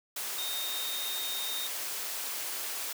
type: tone in noise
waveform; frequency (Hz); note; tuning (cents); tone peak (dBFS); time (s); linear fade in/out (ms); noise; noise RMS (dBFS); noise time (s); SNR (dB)
sine; 3696; A#7; -16; -35; 0.38-1.67; 5; white; -36; 0.16-2.93; -2
effects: high-pass 400 Hz 12 dB/octave